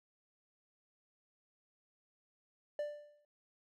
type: tone with exponential decay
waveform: triangle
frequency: 590 Hz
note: D5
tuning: 8 cents sharp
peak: -31 dBFS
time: 2.79-3.25 s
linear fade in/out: 2 ms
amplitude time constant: 100 ms
effects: none